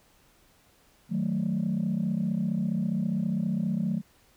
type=chord; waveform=sine; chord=D# diminished; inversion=none; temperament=equal; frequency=155.56 / 185 / 220 Hz; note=D#3 / F#3 / A3; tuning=0 / 0 / 0 cents; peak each=-31 / -27 / -28 dBFS; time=1.09-4.02 s; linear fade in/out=50 ms; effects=tanh soft clip ceiling -20 dBFS + pink hiss -62 dBFS RMS until 4.36 s